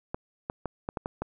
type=clicks; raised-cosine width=1 ms; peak=-17 dBFS; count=7; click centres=0.145 / 0.499 / 0.657 / 0.889 / 0.972 / 1.059 / 1.22 s; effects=none